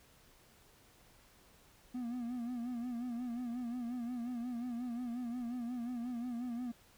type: tone with vibrato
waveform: triangle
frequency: 241.7 Hz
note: B3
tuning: 37 cents flat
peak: -35 dBFS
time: 1.94-6.72 s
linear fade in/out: 10 ms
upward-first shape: sine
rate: 5.6 Hz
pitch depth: 73 cents each way
effects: pink hiss -64 dBFS RMS until 6.97 s